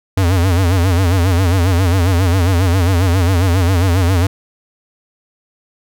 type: tone with vibrato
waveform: square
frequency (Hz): 90.4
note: F#2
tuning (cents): -40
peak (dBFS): -11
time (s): 0.17-4.27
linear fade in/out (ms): 5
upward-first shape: sine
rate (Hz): 7.4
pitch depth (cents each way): 130
effects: none